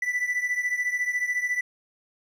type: beating tone pair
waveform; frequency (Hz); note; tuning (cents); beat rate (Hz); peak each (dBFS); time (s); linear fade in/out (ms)
triangle; 1975.5 / 1989.5; B6 / B6; 0 / +12; 14; -24 / -28; 0.02-1.61; 5
effects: none